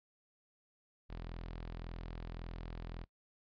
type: tone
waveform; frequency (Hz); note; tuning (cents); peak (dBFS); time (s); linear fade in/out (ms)
sawtooth; 41.82; E1; +26; -39; 1.09-3.05; 20
effects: noise-tail reverb RT60 0.1 s tail -21 dB re dry + resampled to 11025 Hz